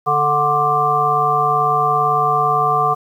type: harmonic tone with a mistuned harmonic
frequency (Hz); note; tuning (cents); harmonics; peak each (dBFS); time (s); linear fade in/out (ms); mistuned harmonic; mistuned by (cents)
146.83; D3; 0; 1 / 3 / 5 / 7 / 8; -26 / -23 / -18 / -21 / -16; 0.06-2.95; 20; 7; +48
effects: 8-bit